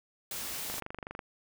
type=noise; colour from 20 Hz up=white; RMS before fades=-38 dBFS; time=0.31-0.8 s; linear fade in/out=2 ms
type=click train; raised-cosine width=0.5 ms; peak=-24 dBFS; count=13; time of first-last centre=0.7-1.192 s; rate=24.4 Hz
effects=none